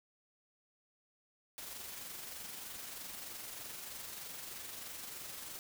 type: noise with amplitude modulation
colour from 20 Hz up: white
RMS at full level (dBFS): -45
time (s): 1.58-5.59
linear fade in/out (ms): 0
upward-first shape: sine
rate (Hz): 23.2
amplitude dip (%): 35
effects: none